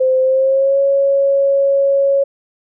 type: tone with pitch glide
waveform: sine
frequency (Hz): 519 to 553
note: C5 to C#5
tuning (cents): -14 to -4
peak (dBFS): -10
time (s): 0-2.24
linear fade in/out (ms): 10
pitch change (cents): +110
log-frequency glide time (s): 0.21-0.79
effects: none